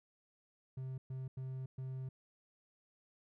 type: tone bursts at uneven times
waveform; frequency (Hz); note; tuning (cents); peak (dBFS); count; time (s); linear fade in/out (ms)
triangle; 130.81; C3; 0; -38; 4; 0.77-0.98 / 1.1-1.28 / 1.37-1.66 / 1.78-2.09; 5
effects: none